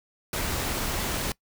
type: noise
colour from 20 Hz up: pink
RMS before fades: -29 dBFS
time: 0.33-1.32 s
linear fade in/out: 2 ms
effects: noise-tail reverb RT60 0.1 s tail -22 dB re dry